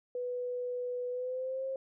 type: tone with pitch glide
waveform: sine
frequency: 493.9 to 532.4 Hz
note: B4 to C5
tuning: 0 to +30 cents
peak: -33 dBFS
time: 0.15-1.76 s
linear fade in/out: 2 ms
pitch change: +130 cents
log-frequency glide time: 1.1-1.65 s
effects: none